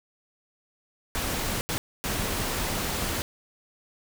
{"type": "noise bursts at uneven times", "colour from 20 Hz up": "pink", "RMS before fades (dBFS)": -29, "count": 3, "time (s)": [[1.15, 1.61], [1.69, 1.78], [2.04, 3.22]], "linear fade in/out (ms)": 0, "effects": []}